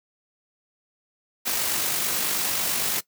white noise with amplitude modulation, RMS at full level -24 dBFS, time 1.45-3.01 s, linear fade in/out 20 ms, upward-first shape sine, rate 49.1 Hz, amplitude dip 30%, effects noise-tail reverb RT60 0.1 s tail -19 dB re dry + high-pass 100 Hz 12 dB/octave

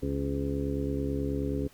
harmonic tone with a mistuned harmonic, 69.3 Hz, C#2, in tune, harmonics 1 / 2 / 3 / 4 / 5 / 6 / 7, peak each -34 / -35 / -42 / -32 / -42 / -35 / -40 dBFS, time 0.02-1.68 s, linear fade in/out 10 ms, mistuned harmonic 7, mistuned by +66 cents, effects pink hiss -58 dBFS RMS until 1.73 s

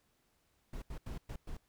brown noise bursts at uneven times, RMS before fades -42 dBFS, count 5, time 0.73-0.82 / 0.9-0.98 / 1.06-1.18 / 1.29-1.36 / 1.47-1.57 s, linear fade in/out 5 ms, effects pink hiss -75 dBFS RMS until 1.68 s

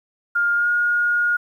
sine tone with pitch glide, 1409 to 1432 Hz, F6 to F6, +15 to +43 cents, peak -16 dBFS, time 0.35-1.37 s, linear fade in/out 10 ms, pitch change +28 cents, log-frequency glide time 0.55-0.68 s, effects 9-bit

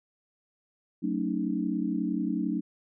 sine chord, D# half-diminished seventh, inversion first, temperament just, 186.68 / 224 / 280 / 311.1 Hz, F#3 / A3 / C#4 / D#4, +16 / +31 / +18 / 0 cents, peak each -32 dBFS, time 1.02-2.61 s, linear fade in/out 20 ms, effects none

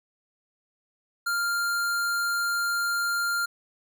square tone, 1396.9 Hz, F6, in tune, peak -25 dBFS, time 1.26-3.46 s, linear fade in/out 10 ms, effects none

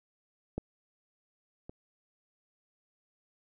clicks, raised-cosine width 2 ms, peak -20 / -30 dBFS, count 2, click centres 0.58 / 1.695 s, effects none

